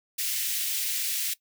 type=high-pass noise; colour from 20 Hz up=white; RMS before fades=-29 dBFS; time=0.18-1.34 s; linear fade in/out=10 ms; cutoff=2100 Hz; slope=24 dB/octave; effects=noise-tail reverb RT60 0.1 s tail -19 dB re dry